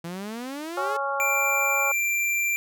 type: exponential sweep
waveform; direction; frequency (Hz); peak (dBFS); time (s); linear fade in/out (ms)
sawtooth; up; 164.81 to 440; -28; 0.04-0.97; 5
type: harmonic tone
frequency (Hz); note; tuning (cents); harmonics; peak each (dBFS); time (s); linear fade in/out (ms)
277.2; C#4; 0; 2 / 3 / 4 / 5; -30 / -30 / -30 / -30; 0.77-1.92; 5
type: tone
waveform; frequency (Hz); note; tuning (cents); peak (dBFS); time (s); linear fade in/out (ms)
square; 2361; D7; +9; -23; 1.2-2.56; 0
effects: none